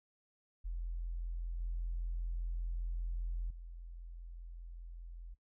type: tone with level steps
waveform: sine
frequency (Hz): 42.53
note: F1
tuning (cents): -45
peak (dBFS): -36 / -34 / -45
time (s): 0.64-5.35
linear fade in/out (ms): 20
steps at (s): 1.6 / 3.5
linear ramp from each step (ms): 5
effects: noise-tail reverb RT60 0.1 s tail -20 dB re dry + tanh soft clip ceiling -30 dBFS